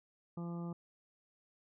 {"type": "harmonic tone", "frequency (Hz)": 171.1, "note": "F3", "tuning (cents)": -35, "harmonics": [1, 2, 3, 4, 5, 6, 7], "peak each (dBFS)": [-39, -48, -54, -57, -56, -61, -56], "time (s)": [0.37, 0.73], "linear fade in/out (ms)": 5, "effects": []}